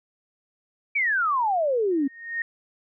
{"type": "exponential sweep", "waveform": "sine", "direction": "down", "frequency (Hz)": [2356, 263.7], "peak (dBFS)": -20, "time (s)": [0.95, 2.08], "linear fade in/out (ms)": 10}
{"type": "tone with exponential growth", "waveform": "sine", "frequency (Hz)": 1852, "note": "A#6", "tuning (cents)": -12, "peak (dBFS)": -22, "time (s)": [1.91, 2.42], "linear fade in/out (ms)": 2, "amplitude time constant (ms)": 110}
{"effects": []}